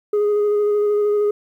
sine tone with vibrato, 415.3 Hz, G#4, in tune, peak -12 dBFS, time 0.13-1.31 s, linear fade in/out 5 ms, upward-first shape square, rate 13 Hz, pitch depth 12 cents each way, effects tanh soft clip ceiling -14 dBFS + 9-bit

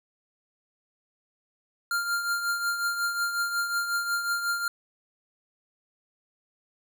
square tone with tremolo, 1396.9 Hz, F6, in tune, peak -24 dBFS, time 1.91-4.68 s, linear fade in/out 2 ms, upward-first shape triangle, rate 5.5 Hz, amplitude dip 60%, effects none

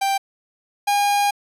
45% pulse tone pair in turn, 786 / 813.2 Hz, G5 / G#5, +4 / -37 cents, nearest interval minor second, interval 59 cents, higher second, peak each -18 / -16 dBFS, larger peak second, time 0.01-0.18 / 0.87-1.31 s, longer second, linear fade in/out 10 ms, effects resampled to 32000 Hz

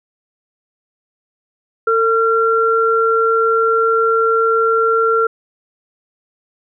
sine tone pair together, 450.9 / 1370 Hz, A4 / F6, +42 / -34 cents, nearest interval octave + perfect fifth, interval 1924 cents, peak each -14 dBFS, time 1.87-5.27 s, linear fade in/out 5 ms, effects none

